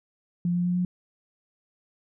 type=tone with pitch steps; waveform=sine; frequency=174.61 / 176.23 / 177.87 / 179.52 Hz; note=F3 / F3 / F3 / F3; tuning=0 / +16 / +32 / +48 cents; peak=-22 dBFS; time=0.45-0.85 s; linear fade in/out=2 ms; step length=100 ms; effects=none